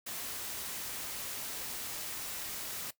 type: noise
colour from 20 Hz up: white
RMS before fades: -40 dBFS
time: 0.06-2.91 s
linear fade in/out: 10 ms
effects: noise-tail reverb RT60 0.1 s tail -17 dB re dry